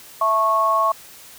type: harmonic tone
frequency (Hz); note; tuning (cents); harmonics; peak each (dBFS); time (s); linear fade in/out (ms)
220; A3; 0; 3 / 4 / 5; -22 / -28 / -16; 0.21-0.92; 5
effects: white hiss -43 dBFS RMS until 1.38 s